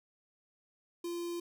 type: tone with notch filter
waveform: square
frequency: 344.5 Hz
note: F4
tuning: 24 cents flat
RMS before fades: -38 dBFS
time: 1.04-1.4 s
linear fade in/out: 5 ms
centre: 1600 Hz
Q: 0.71
effects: none